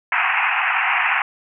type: band-pass noise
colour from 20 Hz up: white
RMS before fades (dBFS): -19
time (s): 0.12-1.22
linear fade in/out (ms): 2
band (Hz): 730 to 2700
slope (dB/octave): 96
effects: none